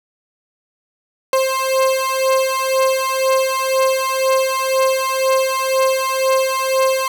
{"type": "beating tone pair", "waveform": "30% pulse", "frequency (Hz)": [527, 529], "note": ["C5", "C5"], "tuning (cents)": [12, 19], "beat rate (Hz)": 2, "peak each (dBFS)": -15, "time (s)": [1.33, 7.08], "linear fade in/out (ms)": 2, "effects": []}